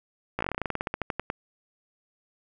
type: slowing click train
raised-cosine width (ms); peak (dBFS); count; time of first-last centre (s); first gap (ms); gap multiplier
0.5; -13; 20; 0.39-1.301; 16; 1.11
effects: none